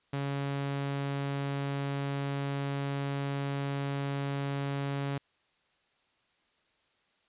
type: tone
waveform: sawtooth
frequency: 139.8 Hz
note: C#3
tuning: 15 cents sharp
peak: -27 dBFS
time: 0.13-5.18 s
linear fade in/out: 5 ms
effects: white hiss -71 dBFS RMS until 7.28 s + resampled to 8000 Hz